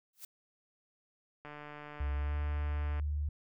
blue noise with exponential growth, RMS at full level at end -41 dBFS, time 0.13-0.25 s, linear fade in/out 5 ms, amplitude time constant 24 ms
click train, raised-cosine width 0.5 ms, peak -32 dBFS, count 230, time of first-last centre 1.45-2.997 s, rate 148 Hz
sine tone with pitch glide, 69.3 to 73.85 Hz, C#2 to D2, 0 to +10 cents, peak -31 dBFS, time 2-3.29 s, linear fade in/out 5 ms, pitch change +110 cents, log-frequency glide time 2.16-2.35 s
effects none

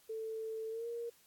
sine tone with pitch glide, 443.1 to 468.9 Hz, A4 to A#4, +12 to +10 cents, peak -38 dBFS, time 0.09-1.1 s, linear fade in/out 10 ms, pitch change +98 cents, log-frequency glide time 0.7-0.87 s, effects white hiss -66 dBFS RMS until 1.26 s + AAC 64 kbps

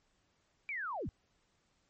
sine linear sweep, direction down, 2384 to 40.81 Hz, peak -36 dBFS, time 0.69-1.09 s, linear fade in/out 0 ms, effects pink hiss -75 dBFS RMS until 1.89 s + MP3 32 kbps

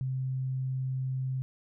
sine tone, 130.81 Hz, C3, in tune, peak -29 dBFS, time 0.01-1.42 s, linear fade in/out 0 ms, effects none

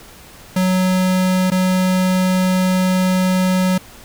square tone with dropouts, 185 Hz, F#3, in tune, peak -14 dBFS, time 0.56-3.78 s, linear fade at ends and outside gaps 5 ms, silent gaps 1.503-1.517 s, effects pink hiss -41 dBFS RMS until 4.04 s

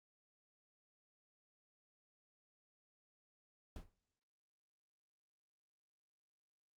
brown noise with exponential decay, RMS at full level -43 dBFS, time 3.76-3.94 s, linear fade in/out 2 ms, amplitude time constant 38 ms, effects noise-tail reverb RT60 1.0 s tail -26 dB re dry + Opus 48 kbps

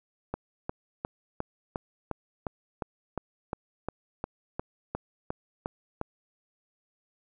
click train, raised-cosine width 1 ms, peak -17 dBFS, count 17, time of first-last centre 0.34-6.014 s, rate 2.82 Hz, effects none

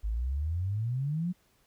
sine exponential sweep, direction up, 50.7 to 185 Hz, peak -28 dBFS, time 0.03-1.33 s, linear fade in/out 20 ms, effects pink hiss -68 dBFS RMS until 1.66 s

